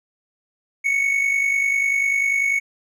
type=tone with amplitude modulation; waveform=triangle; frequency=2217 Hz; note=C#7; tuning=in tune; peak=-13 dBFS; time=0.84-2.6 s; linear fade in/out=20 ms; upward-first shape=sine; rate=50.1 Hz; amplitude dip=55%; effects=none